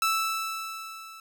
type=tone with level ramp; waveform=sawtooth; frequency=1318.5 Hz; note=E6; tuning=in tune; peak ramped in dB=-18 to -40 dBFS; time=0.02-1.2 s; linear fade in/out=2 ms; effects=none